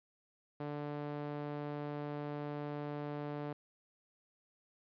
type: tone with band-pass filter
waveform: sawtooth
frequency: 146.83 Hz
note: D3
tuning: in tune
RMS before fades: -41 dBFS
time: 0.6-3.53 s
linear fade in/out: 5 ms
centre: 510 Hz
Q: 0.71
effects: resampled to 11025 Hz + 12-bit